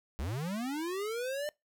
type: linear sweep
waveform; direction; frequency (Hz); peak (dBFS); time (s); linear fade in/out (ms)
square; up; 58.27 to 605; -34; 0.19-1.49; 0
effects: noise-tail reverb RT60 0.2 s tail -24 dB re dry